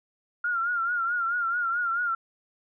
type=tone with vibrato; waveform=sine; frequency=1400 Hz; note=F6; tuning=4 cents sharp; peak=-24 dBFS; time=0.44-2.15 s; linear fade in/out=5 ms; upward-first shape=triangle; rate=4.6 Hz; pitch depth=86 cents each way; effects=none